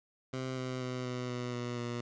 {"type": "tone with pitch steps", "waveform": "15% pulse", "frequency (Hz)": [130, 128.28, 126.59, 124.92, 123.27, 121.65, 120.04], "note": ["C3", "C3", "B2", "B2", "B2", "B2", "B2"], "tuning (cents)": [-11, -34, 43, 20, -3, -26, -49], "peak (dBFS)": -29, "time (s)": [0.33, 2.01], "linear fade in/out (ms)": 5, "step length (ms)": 240, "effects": ["resampled to 16000 Hz", "10-bit"]}